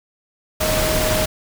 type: tone in noise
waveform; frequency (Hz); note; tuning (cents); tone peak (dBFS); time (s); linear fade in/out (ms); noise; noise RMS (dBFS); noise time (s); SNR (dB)
sine; 624; D#5; +5; -21; 0.6-1.26; 10; pink; -20; 0.6-1.26; -4
effects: none